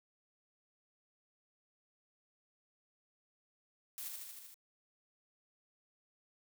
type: noise with echo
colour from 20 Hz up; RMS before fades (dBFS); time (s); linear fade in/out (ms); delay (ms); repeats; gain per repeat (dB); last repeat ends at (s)
blue; -44; 3.98-4.08; 0; 77; 6; -2; 4.542
effects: none